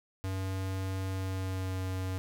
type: tone with pitch glide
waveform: square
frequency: 95.1 to 93.57 Hz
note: F#2 to F#2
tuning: +48 to +20 cents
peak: -33 dBFS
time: 0.24-2.18 s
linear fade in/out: 0 ms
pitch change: -28 cents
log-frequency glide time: 1.1-1.8 s
effects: 10-bit